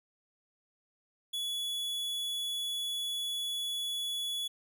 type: tone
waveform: 45% pulse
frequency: 3400 Hz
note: G#7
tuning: 40 cents sharp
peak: -33 dBFS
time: 1.33-4.48 s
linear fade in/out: 10 ms
effects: none